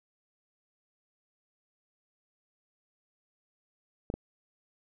clicks, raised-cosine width 2 ms, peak -19 / -22 dBFS, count 2, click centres 4.101 / 4.14 s, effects none

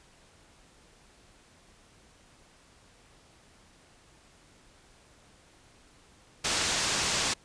white low-pass noise, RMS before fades -29 dBFS, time 6.44-7.34 s, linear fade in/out 10 ms, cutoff 7500 Hz, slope 24 dB/octave, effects pink hiss -59 dBFS RMS until 7.44 s + resampled to 22050 Hz

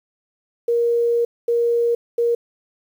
sine tone bursts at uneven times, 470.9 Hz, A#4, 18 cents sharp, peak -15 dBFS, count 3, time 0.68-1.25 / 1.48-1.95 / 2.18-2.35 s, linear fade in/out 5 ms, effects 8-bit

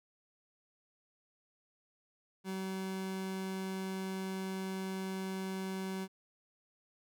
30% pulse tone, 190 Hz, F#3, 46 cents sharp, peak -34 dBFS, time 2.44-6.08 s, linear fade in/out 50 ms, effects none

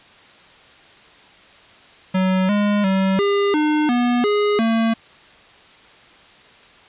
square tone with pitch steps, 187.1 / 206 / 191.5 / 402.6 / 303.1 / 243.2 / 414.7 / 226.3 Hz, F#3 / G#3 / G3 / G4 / D#4 / B3 / G#4 / A3, +20 / -14 / -40 / +46 / -45 / -26 / -3 / +49 cents, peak -16 dBFS, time 2.14-4.94 s, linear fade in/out 10 ms, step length 350 ms, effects white hiss -47 dBFS RMS until 6.88 s + resampled to 8000 Hz

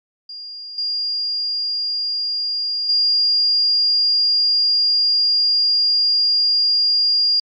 sine tone with level steps, 4818 Hz, D8, 43 cents sharp, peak -30 / -19 / -13 dBFS, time 0.29-7.4 s, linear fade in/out 5 ms, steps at 0.78 / 2.89 s, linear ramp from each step 2 ms, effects MP3 64 kbps

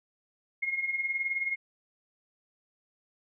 sine tone with tremolo, 2149 Hz, C7, 46 cents sharp, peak -25 dBFS, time 0.62-1.56 s, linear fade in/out 10 ms, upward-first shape triangle, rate 19 Hz, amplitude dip 75%, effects none

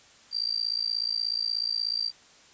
sine tone with amplitude modulation, 4699 Hz, D8, in tune, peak -22 dBFS, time 0.31-2.12 s, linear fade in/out 50 ms, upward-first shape sine, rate 56.6 Hz, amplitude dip 100%, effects white hiss -55 dBFS RMS until 2.53 s + resampled to 16000 Hz

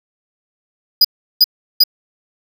square tone bursts, 4935 Hz, D#8, 15 cents flat, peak -6 dBFS, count 3, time 1.01-1.838 s, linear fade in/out 5 ms, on 36 ms, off 360 ms, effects none

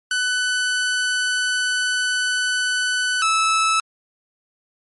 sawtooth tone pair in turn, 1497 / 1307.5 Hz, F#6 / E6, +20 / -15 cents, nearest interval major second, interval 235 cents, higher first, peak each -15 / -12 dBFS, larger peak second, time 0.11-3.22 / 3.22-3.8 s, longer first, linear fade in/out 2 ms, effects MP3 48 kbps

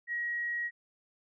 sine tone, 1900 Hz, A#6, 33 cents sharp, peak -31 dBFS, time 0.07-0.71 s, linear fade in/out 50 ms, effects none

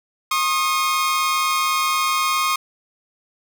sawtooth tone pair together, 1078.6 / 1238 Hz, C#6 / D#6, -48 / -9 cents, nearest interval major second, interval 239 cents, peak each -17 dBFS, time 0.31-2.56 s, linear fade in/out 5 ms, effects none

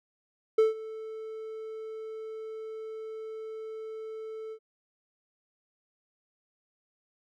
triangle tone with ADSR envelope, 440 Hz, A4, in tune, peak -15 dBFS, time 0.58-4.59 s, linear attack 7 ms, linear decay 150 ms, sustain -20 dB, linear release 69 ms, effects none

